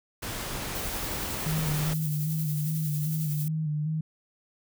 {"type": "noise", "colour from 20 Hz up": "pink", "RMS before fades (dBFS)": -34, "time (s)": [0.22, 1.94], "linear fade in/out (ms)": 10}
{"type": "noise with tremolo", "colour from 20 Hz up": "violet", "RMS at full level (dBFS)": -36, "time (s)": [0.75, 3.48], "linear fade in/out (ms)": 0, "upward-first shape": "sine", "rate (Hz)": 11, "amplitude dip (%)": 35}
{"type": "tone with vibrato", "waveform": "sine", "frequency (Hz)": 153.8, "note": "D#3", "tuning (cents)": -20, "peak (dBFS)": -26, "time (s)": [1.46, 4.01], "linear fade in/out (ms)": 5, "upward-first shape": "square", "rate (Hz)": 2.5, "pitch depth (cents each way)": 39}
{"effects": []}